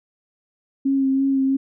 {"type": "tone with vibrato", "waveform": "sine", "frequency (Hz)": 270, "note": "C#4", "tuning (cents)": -45, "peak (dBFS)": -16, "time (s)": [0.85, 1.57], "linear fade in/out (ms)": 10, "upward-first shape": "sine", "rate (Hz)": 3, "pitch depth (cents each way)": 20, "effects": []}